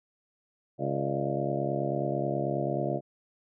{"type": "harmonic tone with a mistuned harmonic", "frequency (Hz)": 69.3, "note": "C#2", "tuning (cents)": 0, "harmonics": [2, 3, 4, 5, 6, 7, 8, 9, 10], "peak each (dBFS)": [-33, -37, -38, -34, -38, -40, -35, -36, -36], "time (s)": [0.78, 3.01], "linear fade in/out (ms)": 50, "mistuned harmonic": 8, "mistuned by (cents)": 78, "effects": []}